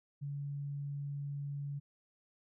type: tone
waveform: sine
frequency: 142.3 Hz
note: C#3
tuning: 46 cents sharp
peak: -37 dBFS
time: 0.21-1.8 s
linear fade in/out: 20 ms
effects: none